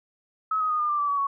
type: tone with pitch steps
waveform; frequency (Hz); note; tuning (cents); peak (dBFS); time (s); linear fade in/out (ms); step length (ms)
sine; 1284 / 1258.3 / 1233.1 / 1208.4 / 1184.3 / 1160.6 / 1137.3 / 1114.6; E6 / D#6 / D#6 / D6 / D6 / D6 / C#6 / C#6; -46 / +19 / -16 / +49 / +14 / -21 / +44 / +9; -22; 0.51-1.27; 5; 95
effects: none